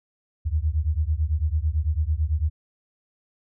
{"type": "beating tone pair", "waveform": "sine", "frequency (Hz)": [73.42, 82.42], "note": ["D2", "E2"], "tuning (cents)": [0, 0], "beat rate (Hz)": 9, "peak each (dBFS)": [-23, -24], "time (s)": [0.45, 2.5], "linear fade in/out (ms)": 20, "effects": []}